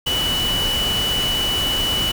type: tone in noise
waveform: sine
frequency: 2960 Hz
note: F#7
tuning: in tune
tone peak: -19 dBFS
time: 0.06-2.12 s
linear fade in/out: 10 ms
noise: pink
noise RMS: -25 dBFS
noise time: 0.06-2.12 s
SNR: +3 dB
effects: none